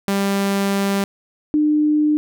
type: tone pair in turn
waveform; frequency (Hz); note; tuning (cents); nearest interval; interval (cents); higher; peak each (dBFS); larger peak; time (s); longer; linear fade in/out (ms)
sawtooth / sine; 197.9 / 301.4; G3 / D4; +17 / +45; perfect fifth; 728; second; -13; neither; 0.08-1.04 / 1.54-2.17; first; 0
effects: none